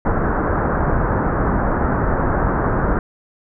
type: low-pass noise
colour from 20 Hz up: pink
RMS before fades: -18 dBFS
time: 0.05-2.99 s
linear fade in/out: 2 ms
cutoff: 1600 Hz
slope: 48 dB/octave
effects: none